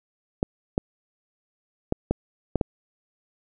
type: clicks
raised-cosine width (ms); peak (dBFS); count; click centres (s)
2; -8; 6; 0.429 / 0.779 / 1.924 / 2.11 / 2.557 / 2.612
effects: none